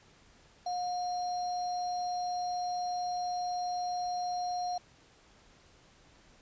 sine tone with sample-and-hold, 718 Hz, F5, 48 cents sharp, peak -31 dBFS, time 0.66-4.78 s, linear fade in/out 5 ms, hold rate 4900 Hz, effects pink hiss -61 dBFS RMS until 6.41 s + resampled to 16000 Hz

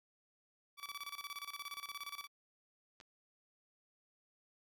15% pulse tone with tremolo, 1149 Hz, D6, 38 cents flat, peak -36 dBFS, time 0.77-2.28 s, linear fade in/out 50 ms, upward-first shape square, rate 17 Hz, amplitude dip 80%
clicks, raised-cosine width 0.2 ms, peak -38 / -44 dBFS, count 2, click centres 3.002 / 3.011 s
effects none

